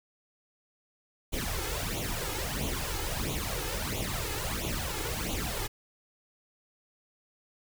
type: noise with flanger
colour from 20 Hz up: pink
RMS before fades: -33 dBFS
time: 1.32-5.68 s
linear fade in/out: 20 ms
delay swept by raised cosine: 0.29 to 2.39 ms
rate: 1.5 Hz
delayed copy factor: +0.75
effects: none